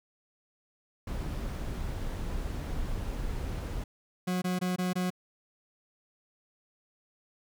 brown noise, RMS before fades -34 dBFS, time 1.07-3.84 s, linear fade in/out 5 ms
40% pulse tone bursts, 181.8 Hz, F#3, 30 cents flat, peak -27 dBFS, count 5, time 4.27-5.104 s, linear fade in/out 10 ms, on 150 ms, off 21 ms
effects none

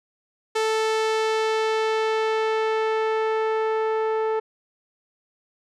sawtooth tone with low-pass filter sweep, 439.9 Hz, A4, in tune, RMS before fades -23 dBFS, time 0.55-4.4 s, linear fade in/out 10 ms, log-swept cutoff 7500 to 1200 Hz, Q 0.71, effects none

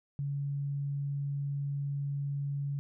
sine tone, 141.3 Hz, C#3, 34 cents sharp, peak -31 dBFS, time 0.19-2.79 s, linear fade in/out 0 ms, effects none

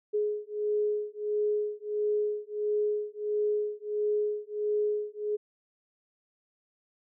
sine beating tone pair, 418.9 / 420.4 Hz, G#4 / G#4, +15 / +21 cents, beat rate 1.5 Hz, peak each -30 dBFS, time 0.13-5.37 s, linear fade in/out 20 ms, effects none

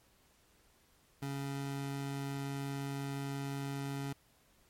25% pulse tone, 138.9 Hz, C#3, 4 cents sharp, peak -33 dBFS, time 1.22-4.13 s, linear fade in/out 5 ms, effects pink hiss -68 dBFS RMS until 4.69 s + MP3 64 kbps

